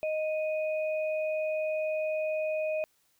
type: tone pair together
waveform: sine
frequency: 622.2 / 2489 Hz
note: D#5 / D#7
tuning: 0 / 0 cents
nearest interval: 2 octaves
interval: 2400 cents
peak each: -28 / -39 dBFS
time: 0.03-2.84 s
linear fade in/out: 0 ms
effects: white hiss -70 dBFS RMS until 3.19 s